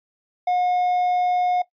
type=tone; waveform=triangle; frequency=721 Hz; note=F#5; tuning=45 cents flat; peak=-16 dBFS; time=0.47-1.62 s; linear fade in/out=5 ms; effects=noise-tail reverb RT60 0.1 s tail -17 dB re dry + resampled to 11025 Hz